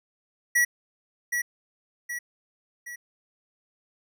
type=tone with echo; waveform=square; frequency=1932 Hz; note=B6; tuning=39 cents flat; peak=-19 dBFS; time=0.55-0.65 s; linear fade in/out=10 ms; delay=770 ms; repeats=3; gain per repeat=-6 dB; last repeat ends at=2.96 s; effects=none